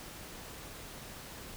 silence, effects pink hiss -47 dBFS RMS until 1.56 s

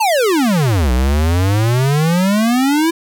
square exponential two-way sweep, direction down then up, 932.3 to 60.2 to 337.9 Hz, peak -12 dBFS, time 0-2.91 s, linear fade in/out 10 ms, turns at 0.92 s, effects none

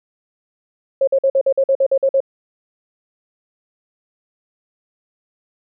sine tone bursts, 541 Hz, C#5, 42 cents flat, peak -11 dBFS, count 11, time 1.01-2.204 s, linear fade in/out 5 ms, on 64 ms, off 49 ms, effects none

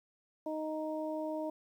harmonic tone, 311.1 Hz, D#4, in tune, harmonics 1 / 2 / 3, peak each -38 / -37 / -44 dBFS, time 0.46-1.5 s, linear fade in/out 5 ms, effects 11-bit

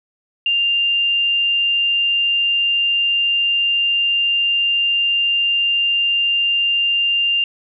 sine tone, 2794 Hz, F7, in tune, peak -14 dBFS, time 0.46-7.44 s, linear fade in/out 2 ms, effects none

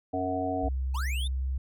harmonic tone, 92.5 Hz, F#2, in tune, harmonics 1 / 3 / 5 / 7 / 8, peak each -38 / -32 / -36 / -33 / -32 dBFS, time 0.13-0.69 s, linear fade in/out 10 ms
sine tone with pitch glide, 65.41 to 65.9 Hz, C2 to C2, 0 to +13 cents, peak -27 dBFS, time 0.63-1.58 s, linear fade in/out 5 ms, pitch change +13 cents, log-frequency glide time 1.38-1.46 s
square linear sweep, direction up, 814 to 3729 Hz, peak -35 dBFS, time 0.94-1.28 s, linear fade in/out 10 ms
effects none

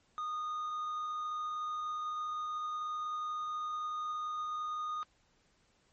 triangle tone, 1231 Hz, D#6, 19 cents flat, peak -33 dBFS, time 0.18-5.03 s, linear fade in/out 0 ms, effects pink hiss -71 dBFS RMS until 5.92 s + MP3 32 kbps

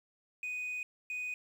sine tone bursts at uneven times, 2489 Hz, D#7, in tune, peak -33 dBFS, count 2, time 0.43-0.83 / 1.1-1.34 s, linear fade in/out 2 ms, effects tanh soft clip ceiling -34 dBFS + 10-bit

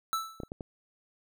square tone with exponential decay, 1318.5 Hz, E6, in tune, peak -26 dBFS, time 0.13-0.48 s, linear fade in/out 0 ms, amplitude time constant 74 ms
clicks, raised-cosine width 2 ms, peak -24 dBFS, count 4, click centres 0.402 / 0.434 / 0.519 / 0.608 s
effects none

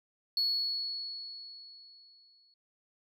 sine tone with exponential decay, 4379 Hz, C#8, 22 cents flat, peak -24 dBFS, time 0.37-2.54 s, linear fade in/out 2 ms, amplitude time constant 470 ms, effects tanh soft clip ceiling -24 dBFS

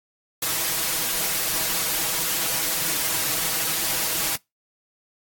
white noise with comb filter, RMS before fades -24 dBFS, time 0.42-4.36 s, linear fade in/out 5 ms, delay 6.2 ms, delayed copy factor +0.95, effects noise-tail reverb RT60 0.2 s tail -24 dB re dry + AAC 64 kbps

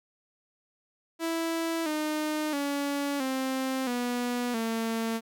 sawtooth tone with pitch steps, 329.6 / 305.8 / 283.6 / 263.1 / 244.1 / 226.4 Hz, E4 / D#4 / C#4 / C4 / B3 / A3, 0 / -30 / +40 / +10 / -20 / +50 cents, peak -24 dBFS, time 1.19-5.21 s, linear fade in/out 50 ms, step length 670 ms, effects none

